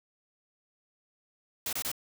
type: noise bursts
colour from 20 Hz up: white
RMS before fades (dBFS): -33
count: 3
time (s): 1.66-1.916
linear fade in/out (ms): 2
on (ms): 68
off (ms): 26
effects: none